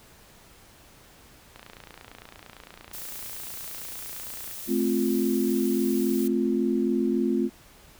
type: click train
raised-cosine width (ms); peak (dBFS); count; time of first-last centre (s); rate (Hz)
0.3; -27; 86; 1.56-4.511; 28.8
type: noise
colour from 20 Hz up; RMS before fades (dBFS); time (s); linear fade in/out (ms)
blue; -38; 2.93-6.28; 5
type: chord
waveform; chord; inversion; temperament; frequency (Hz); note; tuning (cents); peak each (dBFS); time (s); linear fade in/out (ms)
sine; F major; first; just; 218.3 / 261.9 / 349.2; A3 / C4 / F4; -13 / +2 / 0; -26; 4.67-7.5; 50
effects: pink hiss -53 dBFS RMS until 7.99 s